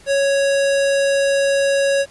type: tone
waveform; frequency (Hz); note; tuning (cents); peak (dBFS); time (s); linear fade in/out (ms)
square; 554.4; C#5; 0; -15; 0.06-2.06; 50
effects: pink hiss -47 dBFS RMS until 2.1 s + resampled to 24000 Hz

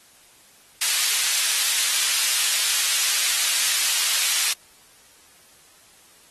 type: high-pass noise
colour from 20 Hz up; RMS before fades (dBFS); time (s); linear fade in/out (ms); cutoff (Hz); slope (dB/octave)
pink; -22; 0.81-4.53; 5; 2700; 12
effects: white hiss -53 dBFS RMS until 6.3 s + AAC 32 kbps

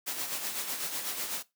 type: noise with tremolo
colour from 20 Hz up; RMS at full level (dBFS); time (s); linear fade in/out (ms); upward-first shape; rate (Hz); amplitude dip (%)
white; -33; 0.06-1.43; 20; sine; 8; 50
effects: noise-tail reverb RT60 0.2 s tail -18 dB re dry + high-pass 200 Hz 12 dB/octave

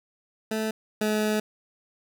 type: tone pair in turn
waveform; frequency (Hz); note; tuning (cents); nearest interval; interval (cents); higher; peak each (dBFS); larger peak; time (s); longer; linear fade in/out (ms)
20% pulse; 218.7 / 213.6; A3 / G#3; -10 / +49; unison; 41; first; -21 / -18; second; 0.51-0.71 / 1.01-1.4; second; 5
effects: none

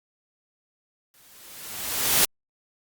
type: noise with exponential growth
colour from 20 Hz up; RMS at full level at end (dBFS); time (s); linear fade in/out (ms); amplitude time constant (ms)
white; -17; 1.14-2.25; 2; 240
effects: Opus 48 kbps

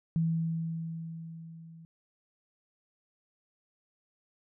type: tone with level ramp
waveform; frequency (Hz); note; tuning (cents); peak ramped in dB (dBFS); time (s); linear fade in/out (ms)
sine; 163.9; E3; -10; -24 to -48; 0.16-1.85; 0
effects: none

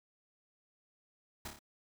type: noise with echo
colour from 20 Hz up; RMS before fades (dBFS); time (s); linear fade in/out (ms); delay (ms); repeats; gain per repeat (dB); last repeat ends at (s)
pink; -42; 1.45-1.48; 5; 28; 4; -4; 1.592
effects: none

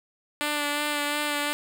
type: tone with vibrato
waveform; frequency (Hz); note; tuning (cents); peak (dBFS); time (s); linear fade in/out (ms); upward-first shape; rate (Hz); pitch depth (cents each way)
5% pulse; 293.7; D4; 0; -14; 0.41-1.53; 0; sine; 2.8; 19
effects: none

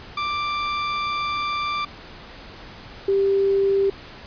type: tone pair in turn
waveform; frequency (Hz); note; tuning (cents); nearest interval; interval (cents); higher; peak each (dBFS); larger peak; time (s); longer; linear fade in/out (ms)
sawtooth / sine; 1178 / 393.1; D6 / G4; +5 / +5; octave + perfect fifth; 1900; first; -19 / -16; second; 0.17-1.85 / 3.08-3.9; first; 5
effects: pink hiss -41 dBFS RMS until 4.26 s + resampled to 11025 Hz

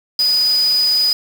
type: tone in noise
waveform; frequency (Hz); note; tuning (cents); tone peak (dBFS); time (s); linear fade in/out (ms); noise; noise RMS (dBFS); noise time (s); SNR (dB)
sine; 4962; D#8; -6; -12; 0.19-1.13; 2; white; -30; 0.19-1.13; +15
effects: none

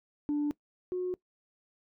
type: tone pair in turn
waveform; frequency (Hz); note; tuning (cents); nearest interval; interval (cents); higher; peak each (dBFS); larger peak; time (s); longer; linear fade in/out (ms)
sine; 293.7 / 363.8; D4 / F#4; 0 / -29; major third; 371; second; -25 / -29; first; 0.29-0.51 / 0.92-1.14; neither; 0
effects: noise-tail reverb RT60 0.1 s tail -21 dB re dry + tanh soft clip ceiling -25 dBFS

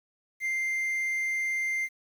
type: tone with quantisation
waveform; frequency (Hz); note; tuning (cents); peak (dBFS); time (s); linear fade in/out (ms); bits
triangle; 2094; C7; +1; -25; 0.4-1.89; 50; 9
effects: none

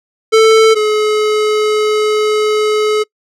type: tone pair in turn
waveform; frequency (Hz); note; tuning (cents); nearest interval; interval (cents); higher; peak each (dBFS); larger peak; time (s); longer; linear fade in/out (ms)
square; 442.3 / 426.4; A4 / G#4; +9 / +46; minor second; 63; first; -5 / -11; first; 0.32-0.75 / 0.75-3.04; second; 20
effects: noise-tail reverb RT60 0.1 s tail -26 dB re dry + low-pass 7000 Hz 12 dB/octave

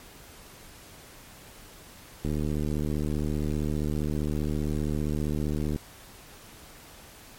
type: click train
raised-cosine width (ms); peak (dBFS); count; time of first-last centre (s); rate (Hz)
3; -17; 265; 2.25-5.761; 75.2
effects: pink hiss -49 dBFS RMS until 7.38 s + MP3 64 kbps

